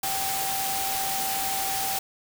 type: tone in noise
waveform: sine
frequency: 778 Hz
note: G5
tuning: 13 cents flat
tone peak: -30 dBFS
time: 0.03-1.99 s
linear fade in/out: 5 ms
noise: white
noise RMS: -29 dBFS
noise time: 0.03-1.99 s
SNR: -4 dB
effects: none